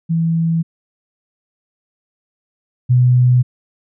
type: tone pair in turn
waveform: sine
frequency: 164.81 / 124.83 Hz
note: E3 / B2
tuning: 0 / +19 cents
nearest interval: perfect fourth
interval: 481 cents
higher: first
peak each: -13 / -8 dBFS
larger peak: second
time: 0.09-0.63 / 2.89-3.43 s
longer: neither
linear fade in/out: 20 ms
effects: none